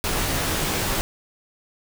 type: noise with comb filter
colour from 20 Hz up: pink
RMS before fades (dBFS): -24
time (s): 0.04-1.01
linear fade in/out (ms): 0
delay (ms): 17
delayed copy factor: -0.5
effects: none